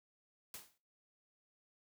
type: noise with exponential decay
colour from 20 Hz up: white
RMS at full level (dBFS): -45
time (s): 0.54-0.78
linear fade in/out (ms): 2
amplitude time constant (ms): 51
effects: noise-tail reverb RT60 0.3 s tail -17 dB re dry